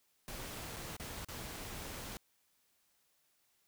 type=noise with dropouts; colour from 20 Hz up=pink; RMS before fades=-45 dBFS; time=0.28-2.17 s; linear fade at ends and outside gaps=0 ms; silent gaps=0.763-0.767 / 0.966-0.998 / 1.247-1.286 s; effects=white hiss -75 dBFS RMS until 3.67 s